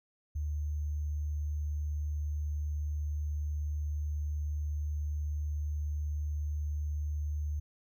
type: tone with sample-and-hold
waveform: sine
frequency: 74.7 Hz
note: D2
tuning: 30 cents sharp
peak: -31 dBFS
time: 0.35-7.6 s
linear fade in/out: 10 ms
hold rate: 6300 Hz
effects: none